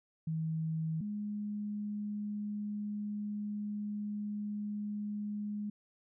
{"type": "tone pair in turn", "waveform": "sine", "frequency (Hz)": [160, 207.9], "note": ["D#3", "G#3"], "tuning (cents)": [49, 2], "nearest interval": "perfect fourth", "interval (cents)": 453, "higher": "second", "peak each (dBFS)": [-32, -35], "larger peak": "first", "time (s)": [[0.27, 1.01], [1.01, 5.7]], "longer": "second", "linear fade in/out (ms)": 5, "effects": []}